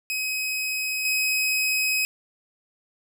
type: tone with level steps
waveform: sawtooth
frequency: 2535 Hz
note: D#7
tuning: 32 cents sharp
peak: -22 / -18 dBFS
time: 0.1-2.05 s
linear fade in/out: 0 ms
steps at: 1.05 s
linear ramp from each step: 2 ms
effects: none